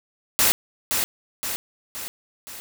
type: noise with echo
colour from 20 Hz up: white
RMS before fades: -18 dBFS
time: 0.39-0.52 s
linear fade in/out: 0 ms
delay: 520 ms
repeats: 4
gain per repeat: -5 dB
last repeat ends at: 2.6 s
effects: none